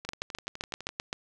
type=two click trains; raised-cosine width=0.2 ms; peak=-23 / -14 dBFS; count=11 / 9; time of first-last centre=0.05-0.89 / 0.09-1.129 s; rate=11.9 / 7.7 Hz; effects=none